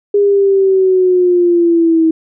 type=linear sweep; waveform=sine; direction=down; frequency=408.7 to 320 Hz; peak=-7 dBFS; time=0.14-2.11 s; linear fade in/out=5 ms; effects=none